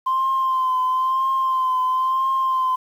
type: tone with vibrato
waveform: sine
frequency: 1042 Hz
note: C6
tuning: 7 cents flat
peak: -16 dBFS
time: 0.06-2.76 s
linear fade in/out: 10 ms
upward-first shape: triangle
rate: 1 Hz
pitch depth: 38 cents each way
effects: tanh soft clip ceiling -14 dBFS + 8-bit